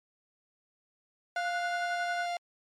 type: tone with tremolo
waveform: sine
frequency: 1470 Hz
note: F#6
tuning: 12 cents flat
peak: -31 dBFS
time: 1.36-2.26 s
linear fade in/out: 5 ms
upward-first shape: sine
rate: 11 Hz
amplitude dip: 65%
type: tone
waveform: 45% pulse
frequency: 698.5 Hz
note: F5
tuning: in tune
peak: -31 dBFS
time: 1.36-2.37 s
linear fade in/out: 2 ms
effects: low-pass 6000 Hz 12 dB/octave + MP3 96 kbps